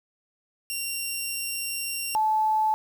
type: tone pair in turn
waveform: 10% pulse / sine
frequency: 2761 / 867.7 Hz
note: F7 / A5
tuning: -20 / -24 cents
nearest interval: octave + minor sixth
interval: 2004 cents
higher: first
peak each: -20 dBFS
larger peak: neither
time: 0.7-2.15 / 2.15-2.74 s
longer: first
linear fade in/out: 0 ms
effects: 8-bit